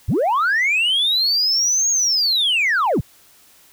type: linear two-way sweep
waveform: sine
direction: up then down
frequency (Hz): 57.8 to 6645 to 57.8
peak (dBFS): -13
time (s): 0.08-3.01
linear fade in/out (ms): 10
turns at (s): 1.9
effects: tanh soft clip ceiling -13 dBFS + white hiss -51 dBFS RMS until 3.72 s